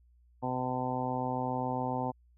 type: harmonic tone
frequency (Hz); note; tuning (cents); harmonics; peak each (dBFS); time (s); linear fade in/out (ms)
127.3; C3; -47; 1 / 2 / 3 / 4 / 5 / 6 / 7 / 8; -38 / -36 / -44 / -39 / -42 / -37 / -36 / -45; 0.42-2.12; 20
effects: added 60 Hz sine -60 dBFS peak until 2.37 s